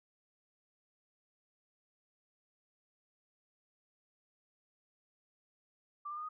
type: tone with pitch steps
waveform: sine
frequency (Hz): 1174.7 / 1197.3 / 1220.3 / 1243.8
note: D6 / D6 / D#6 / D#6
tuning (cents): 0 / +33 / -34 / -1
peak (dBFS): -39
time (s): 6.05-6.29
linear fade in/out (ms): 10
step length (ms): 60
effects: none